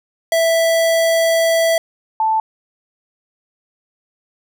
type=tone pair in turn; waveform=square / sine; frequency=659.3 / 880.1 Hz; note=E5 / A5; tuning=0 / 0 cents; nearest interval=perfect fourth; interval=500 cents; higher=second; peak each=-13 dBFS; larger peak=neither; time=0.32-1.78 / 2.2-2.4 s; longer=first; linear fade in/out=2 ms; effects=none